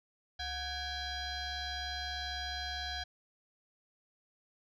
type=tone with frequency modulation; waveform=sine; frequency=1661.2 Hz; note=G#6; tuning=in tune; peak=-35 dBFS; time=0.39-3.04 s; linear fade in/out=10 ms; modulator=796 Hz; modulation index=3.9; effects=tanh soft clip ceiling -31 dBFS